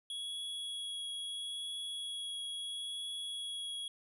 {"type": "tone with vibrato", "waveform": "square", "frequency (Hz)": 3340, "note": "G#7", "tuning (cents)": 9, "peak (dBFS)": -39, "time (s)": [0.1, 3.88], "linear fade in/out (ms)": 2, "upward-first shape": "triangle", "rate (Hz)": 0.75, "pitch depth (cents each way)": 10, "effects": ["resampled to 24000 Hz"]}